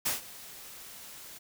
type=noise with ADSR envelope; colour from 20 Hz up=white; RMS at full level=-28 dBFS; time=0.05-1.39 s; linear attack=13 ms; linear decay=140 ms; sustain=-19 dB; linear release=18 ms; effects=none